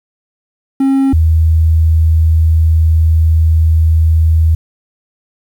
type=tone pair in turn; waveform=triangle / sine; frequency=270.3 / 80.36 Hz; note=C#4 / E2; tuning=-44 / -44 cents; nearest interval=octave + major sixth; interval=2100 cents; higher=first; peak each=-6 dBFS; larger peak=neither; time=0.8-1.13 / 1.13-4.55 s; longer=second; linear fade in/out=5 ms; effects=7-bit